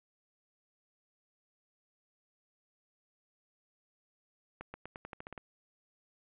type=accelerating click train; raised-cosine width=0.5 ms; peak=-28 dBFS; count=10; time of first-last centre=4.61-5.378 s; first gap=130 ms; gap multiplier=0.89; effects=resampled to 8000 Hz + 10-bit